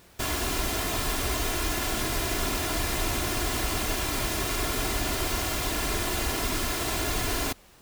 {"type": "noise with comb filter", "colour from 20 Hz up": "pink", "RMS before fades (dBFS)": -28, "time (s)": [0.19, 7.53], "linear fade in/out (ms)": 10, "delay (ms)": 2.9, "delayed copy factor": 0.55, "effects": ["pink hiss -55 dBFS RMS until 7.81 s"]}